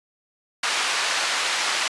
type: band-pass noise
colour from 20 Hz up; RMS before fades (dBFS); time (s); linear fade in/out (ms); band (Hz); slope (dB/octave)
pink; -24; 0.63-1.88; 5; 1100 to 6200; 12
effects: resampled to 24000 Hz